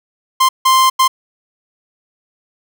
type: tone bursts at uneven times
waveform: 45% pulse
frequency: 1046.5 Hz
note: C6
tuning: in tune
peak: -8 dBFS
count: 3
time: 0.4-0.49 / 0.65-0.9 / 0.99-1.08 s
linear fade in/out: 10 ms
effects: none